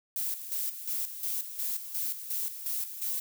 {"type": "noise with tremolo", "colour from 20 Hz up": "violet", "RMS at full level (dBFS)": -32, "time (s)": [0.16, 3.2], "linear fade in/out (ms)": 0, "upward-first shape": "square", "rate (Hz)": 2.8, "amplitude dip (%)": 65, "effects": []}